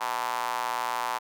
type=tone with high-pass filter; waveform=square; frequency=59.1 Hz; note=A#1; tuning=24 cents sharp; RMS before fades=-30 dBFS; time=0-1.19 s; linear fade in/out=20 ms; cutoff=930 Hz; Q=4.1; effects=none